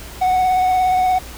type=tone with vibrato; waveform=triangle; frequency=740 Hz; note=F#5; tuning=in tune; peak=-11 dBFS; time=0.21-1.19 s; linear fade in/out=10 ms; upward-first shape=sine; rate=17 Hz; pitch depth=18 cents each way; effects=added 60 Hz sine -36 dBFS peak until 1.37 s + pink hiss -36 dBFS RMS until 1.37 s